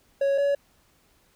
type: tone pair in turn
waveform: triangle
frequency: 554.4 / 564.7 Hz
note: C#5 / C#5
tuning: 0 / +32 cents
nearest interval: unison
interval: 32 cents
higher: second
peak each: -18 dBFS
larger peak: neither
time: 0.21-0.38 / 0.38-0.55 s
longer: neither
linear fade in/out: 5 ms
effects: pink hiss -63 dBFS RMS until 1.35 s